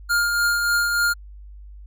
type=tone with tremolo; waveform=square; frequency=1410 Hz; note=F6; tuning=16 cents sharp; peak=-17 dBFS; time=0.09-1.14 s; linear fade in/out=20 ms; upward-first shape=triangle; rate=3.4 Hz; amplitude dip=40%; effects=added 50 Hz sine -38 dBFS peak until 1.86 s